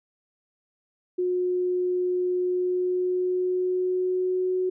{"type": "tone with pitch glide", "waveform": "sine", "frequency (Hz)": [361.7, 368.9], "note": ["F#4", "F#4"], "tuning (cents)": [-39, -5], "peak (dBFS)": -22, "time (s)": [1.18, 4.7], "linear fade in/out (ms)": 10, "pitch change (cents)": 34, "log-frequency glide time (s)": [2.4, 4.57], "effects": []}